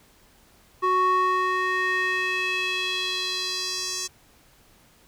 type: tone with band-pass filter sweep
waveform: square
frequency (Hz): 370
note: F#4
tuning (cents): 0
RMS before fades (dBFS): -25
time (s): 0.82-4.08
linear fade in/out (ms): 20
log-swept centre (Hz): 960 to 6300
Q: 2.9
effects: pink hiss -57 dBFS RMS until 5.07 s